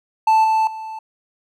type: tone with level steps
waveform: triangle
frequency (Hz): 880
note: A5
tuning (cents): 0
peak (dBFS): -9 / -12 / -26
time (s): 0.27-0.99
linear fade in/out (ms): 5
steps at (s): 0.44 / 0.67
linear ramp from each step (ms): 2
effects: none